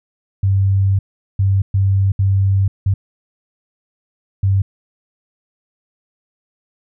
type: tone bursts at uneven times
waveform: sine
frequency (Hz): 97.4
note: G2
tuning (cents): -11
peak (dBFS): -11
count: 6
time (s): 0.43-0.99 / 1.39-1.62 / 1.74-2.12 / 2.19-2.68 / 2.86-2.94 / 4.43-4.62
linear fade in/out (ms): 5
effects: none